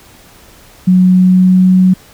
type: tone with pitch glide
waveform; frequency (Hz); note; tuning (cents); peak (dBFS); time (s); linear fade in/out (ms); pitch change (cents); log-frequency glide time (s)
sine; 183.6 to 185.2; F#3 to F#3; -13 to +2; -4; 0.87-1.94; 10; +15; 1.12-1.74
effects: pink hiss -41 dBFS RMS until 2.13 s